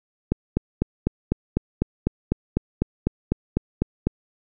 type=click train; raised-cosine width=3 ms; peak=-6 dBFS; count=16; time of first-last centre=0.32-4.07 s; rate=4 Hz; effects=none